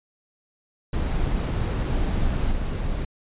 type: noise with level steps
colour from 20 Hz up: brown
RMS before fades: -23 / -26 dBFS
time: 0.93-3.05 s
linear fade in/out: 5 ms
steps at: 2.51 s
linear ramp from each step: 2 ms
effects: resampled to 8000 Hz